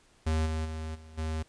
square tone with level steps, 79.1 Hz, D#2, 29 cents sharp, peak -26 / -30 / -35 / -48 / -31 dBFS, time 0.26-1.43 s, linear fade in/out 10 ms, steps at 0.45 / 0.64 / 0.94 / 1.17 s, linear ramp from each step 20 ms, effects pink hiss -63 dBFS RMS until 1.48 s + resampled to 22050 Hz

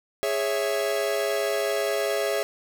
45% pulse chord, C# minor, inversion second, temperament equal with one note detuned, 413.6 / 554.4 / 659.3 Hz, G#4 / C#5 / E5, -7 / 0 / 0 cents, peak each -28 dBFS, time 0.23-2.43 s, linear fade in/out 0 ms, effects none

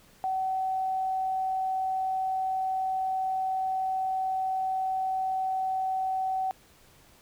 sine tone, 758 Hz, F#5, 42 cents sharp, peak -26 dBFS, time 0.24-6.51 s, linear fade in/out 0 ms, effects pink hiss -58 dBFS RMS until 7.21 s

